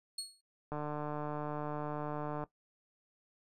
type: tone with exponential decay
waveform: 30% pulse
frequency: 4327 Hz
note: C#8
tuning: 43 cents flat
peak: -32 dBFS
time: 0.18-0.41 s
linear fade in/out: 5 ms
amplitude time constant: 50 ms
type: click train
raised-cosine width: 1 ms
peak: -25 dBFS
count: 257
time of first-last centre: 0.72-2.438 s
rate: 149 Hz
effects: noise-tail reverb RT60 0.1 s tail -17 dB re dry + resampled to 32000 Hz